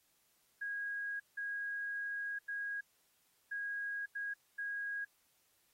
sine tone bursts at uneven times, 1642 Hz, G#6, 20 cents flat, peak -37 dBFS, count 6, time 0.61-1.2 / 1.37-2.39 / 2.48-2.81 / 3.51-4.06 / 4.15-4.34 / 4.58-5.05 s, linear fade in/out 10 ms, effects white hiss -74 dBFS RMS until 5.73 s + AAC 48 kbps

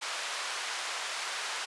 pink band-pass noise, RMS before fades -36 dBFS, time 0.01-1.66 s, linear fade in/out 20 ms, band 920 to 6900 Hz, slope 12 dB/octave, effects high-pass 400 Hz 12 dB/octave + resampled to 24000 Hz

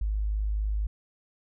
sine tone, 52 Hz, G#1, 3 cents sharp, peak -25 dBFS, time 0.01-0.87 s, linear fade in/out 5 ms, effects none

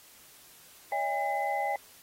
sine tone cluster, 570 / 646 / 810 / 2029 Hz, C#5 / E5 / G#5 / B6, +48 / -35 / -43 / +46 cents, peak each -36 / -36 / -29 / -37 dBFS, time 0.92-1.76 s, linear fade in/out 2 ms, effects white hiss -55 dBFS RMS until 2.02 s + AAC 48 kbps

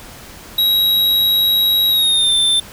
square tone with pitch glide, 3839 to 3561 Hz, B7 to A7, -50 to +20 cents, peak -12 dBFS, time 0.58-2.6 s, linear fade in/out 5 ms, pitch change -130 cents, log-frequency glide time 1.9-2.34 s, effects pink hiss -37 dBFS RMS until 2.72 s

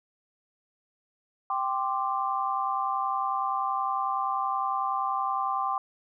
sine chord, G suspended fourth, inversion none, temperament just, 784 / 1045.3 / 1176 Hz, G5 / C6 / D6, 0 / -2 / +2 cents, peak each -30 dBFS, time 1.5-5.78 s, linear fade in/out 2 ms, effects none

